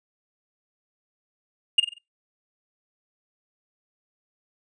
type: tone with echo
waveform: triangle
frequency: 2830 Hz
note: F7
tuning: 22 cents sharp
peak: -10 dBFS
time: 1.78-1.8 s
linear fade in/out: 5 ms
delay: 46 ms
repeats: 4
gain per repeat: -8 dB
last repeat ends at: 1.984 s
effects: noise-tail reverb RT60 0.2 s tail -21 dB re dry + resampled to 22050 Hz